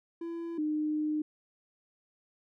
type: tone pair in turn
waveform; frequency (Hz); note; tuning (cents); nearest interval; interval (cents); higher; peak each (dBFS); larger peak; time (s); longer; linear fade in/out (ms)
triangle / sine; 335.8 / 304.6; E4 / D#4; +32 / -37; major second; 169; first; -33 / -28; second; 0.21-0.58 / 0.58-1.22; second; 5
effects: none